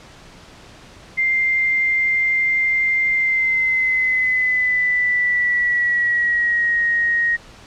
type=tone with pitch glide; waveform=sine; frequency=2096 to 1878.1 Hz; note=C7 to A#6; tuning=+2 to +12 cents; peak=-15 dBFS; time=1.17-7.37 s; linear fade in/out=20 ms; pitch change=-190 cents; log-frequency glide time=3.12-6.83 s; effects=pink hiss -43 dBFS RMS until 7.66 s + low-pass 6000 Hz 12 dB/octave